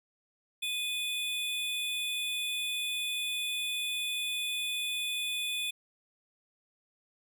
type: tone pair together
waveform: square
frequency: 2490 / 3471 Hz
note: D#7 / A7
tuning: +1 / -24 cents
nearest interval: tritone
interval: 575 cents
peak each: -36 / -34 dBFS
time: 0.62-5.71 s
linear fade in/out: 10 ms
effects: none